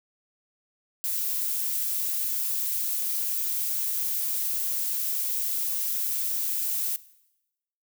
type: noise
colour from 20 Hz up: violet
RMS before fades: -28 dBFS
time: 1.04-6.96 s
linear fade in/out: 0 ms
effects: noise-tail reverb RT60 0.9 s tail -19 dB re dry